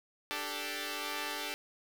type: chord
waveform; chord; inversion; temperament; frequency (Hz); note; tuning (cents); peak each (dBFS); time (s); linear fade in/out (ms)
5% pulse; D suspended fourth; none; equal; 293.7 / 392 / 440; D4 / G4 / A4; 0 / 0 / 0; -29; 0.31-1.54; 0
effects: 9-bit